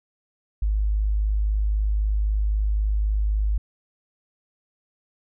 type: tone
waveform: sine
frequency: 51.91 Hz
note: G#1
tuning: in tune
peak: -19 dBFS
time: 0.62-3.58 s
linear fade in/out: 5 ms
effects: none